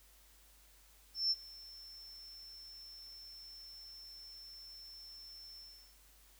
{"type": "tone with ADSR envelope", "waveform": "sine", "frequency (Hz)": 5360, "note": "E8", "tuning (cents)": 28, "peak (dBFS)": -28, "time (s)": [1.14, 5.97], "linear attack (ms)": 170, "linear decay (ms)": 37, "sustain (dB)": -22, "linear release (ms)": 380, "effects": ["added 50 Hz sine -65 dBFS peak until 6.39 s", "white hiss -65 dBFS RMS until 6.39 s"]}